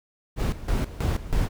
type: noise with tremolo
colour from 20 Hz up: brown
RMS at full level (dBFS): -23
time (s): 0.36-1.49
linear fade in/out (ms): 50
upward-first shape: square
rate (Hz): 3.1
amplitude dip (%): 80
effects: none